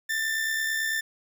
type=tone with amplitude modulation; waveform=40% pulse; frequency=1781 Hz; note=A6; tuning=21 cents sharp; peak=-23 dBFS; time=0.09-1.01 s; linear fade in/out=10 ms; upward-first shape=sine; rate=69 Hz; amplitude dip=40%; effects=none